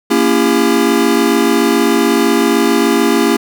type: chord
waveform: square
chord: A# diminished seventh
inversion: none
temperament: just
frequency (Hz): 233.1 / 279.7 / 335.6 / 402.8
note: A#3 / C#4 / E4 / G4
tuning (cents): 0 / +16 / +31 / +47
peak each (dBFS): -16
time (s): 0.1-3.37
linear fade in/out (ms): 10
effects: none